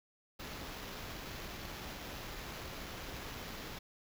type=noise with sample-and-hold; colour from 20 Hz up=pink; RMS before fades=-45 dBFS; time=0.39-3.79 s; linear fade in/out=10 ms; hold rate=8820 Hz; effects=none